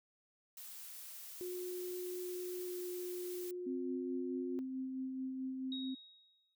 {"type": "noise", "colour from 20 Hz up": "blue", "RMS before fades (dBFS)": -50, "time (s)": [0.57, 3.51], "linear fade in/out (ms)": 2}
{"type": "tone with pitch glide", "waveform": "sine", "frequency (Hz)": [360.9, 358.8], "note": ["F#4", "F4"], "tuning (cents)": [-43, 47], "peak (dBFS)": -40, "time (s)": [1.41, 4.59], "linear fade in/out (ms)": 0, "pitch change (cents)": -10, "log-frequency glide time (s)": [2.67, 2.74]}
{"type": "tone with tremolo", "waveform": "sine", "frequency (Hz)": 261.6, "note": "C4", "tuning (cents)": 0, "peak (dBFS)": -37, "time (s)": [3.66, 5.95], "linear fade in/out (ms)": 10, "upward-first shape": "sine", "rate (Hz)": 4.6, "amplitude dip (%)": 30}
{"type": "tone with exponential decay", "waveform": "sine", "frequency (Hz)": 3779, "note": "A#7", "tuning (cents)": 23, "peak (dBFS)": -40, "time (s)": [5.72, 6.55], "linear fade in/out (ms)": 2, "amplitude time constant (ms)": 180}
{"effects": []}